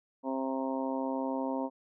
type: harmonic tone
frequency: 133 Hz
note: C3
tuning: 29 cents sharp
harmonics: 2 / 3 / 4 / 5 / 6 / 7 / 8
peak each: -33 / -43 / -37 / -40 / -45 / -38 / -49 dBFS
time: 0.23-1.7 s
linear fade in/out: 50 ms
effects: none